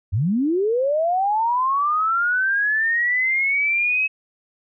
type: linear sweep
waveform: sine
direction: up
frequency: 82.41 to 2574 Hz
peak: -17 dBFS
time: 0.12-4.08 s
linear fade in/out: 20 ms
effects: none